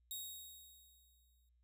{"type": "tone with exponential decay", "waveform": "10% pulse", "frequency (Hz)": 3768, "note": "A#7", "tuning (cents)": 18, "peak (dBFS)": -34, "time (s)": [0.11, 1.49], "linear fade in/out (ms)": 1, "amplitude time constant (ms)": 300, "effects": ["added 60 Hz sine -70 dBFS peak until 1.63 s"]}